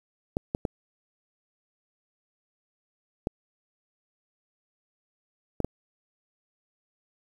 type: clicks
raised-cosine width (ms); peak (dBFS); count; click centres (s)
2; -13; 6; 0.369 / 0.549 / 0.652 / 3.271 / 5.603 / 5.646
effects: 8-bit